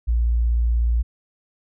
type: tone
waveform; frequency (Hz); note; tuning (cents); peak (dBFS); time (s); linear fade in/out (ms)
sine; 58.2; A#1; -2; -16; 0.07-1.03; 20
effects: none